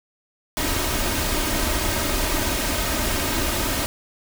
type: noise with comb filter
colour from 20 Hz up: pink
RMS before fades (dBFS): -23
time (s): 0.57-3.86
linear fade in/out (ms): 0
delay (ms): 3.2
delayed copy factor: +0.55
effects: none